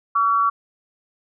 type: tone pair together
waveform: sine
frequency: 1138.6 / 1354 Hz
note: C#6 / E6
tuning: +46 / +46 cents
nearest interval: minor third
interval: 300 cents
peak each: -16 / -22 dBFS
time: 0.15-0.5 s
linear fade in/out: 10 ms
effects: none